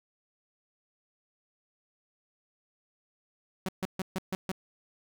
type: tone bursts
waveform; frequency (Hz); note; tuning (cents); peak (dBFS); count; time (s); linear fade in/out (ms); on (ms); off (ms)
sawtooth; 188.1; F#3; +29; -26; 6; 3.66-4.516; 0; 26; 140
effects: none